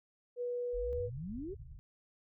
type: tone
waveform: sine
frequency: 487.6 Hz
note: B4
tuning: 22 cents flat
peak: -34 dBFS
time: 0.36-1.1 s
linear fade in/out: 50 ms
type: exponential sweep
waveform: sine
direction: up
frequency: 38.89 to 420.6 Hz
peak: -39 dBFS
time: 0.73-1.55 s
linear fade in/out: 20 ms
type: low-pass noise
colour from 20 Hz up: pink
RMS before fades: -49 dBFS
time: 0.93-1.79 s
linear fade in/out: 0 ms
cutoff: 150 Hz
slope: 96 dB/octave
effects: none